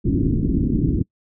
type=low-pass noise; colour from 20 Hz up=white; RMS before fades=-19 dBFS; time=0.04-1.03 s; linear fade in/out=20 ms; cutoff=330 Hz; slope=48 dB/octave; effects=noise-tail reverb RT60 0.1 s tail -25 dB re dry